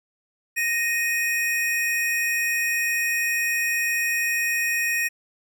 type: tone pair together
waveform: square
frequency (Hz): 1863 / 2495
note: A#6 / D#7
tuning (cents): -2 / +4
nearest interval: perfect fourth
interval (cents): 506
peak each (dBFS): -25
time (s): 0.56-5.09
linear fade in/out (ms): 20
effects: none